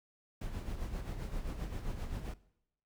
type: noise with tremolo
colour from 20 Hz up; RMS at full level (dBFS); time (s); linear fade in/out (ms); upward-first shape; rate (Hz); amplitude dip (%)
brown; -37; 0.41-2.34; 5; sine; 7.6; 55
effects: noise-tail reverb RT60 0.8 s tail -20 dB re dry